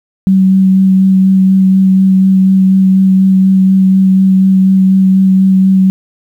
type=tone with vibrato; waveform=sine; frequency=190 Hz; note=F#3; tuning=46 cents sharp; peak=-4 dBFS; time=0.27-5.9 s; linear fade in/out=0 ms; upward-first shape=sine; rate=4.1 Hz; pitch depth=11 cents each way; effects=7-bit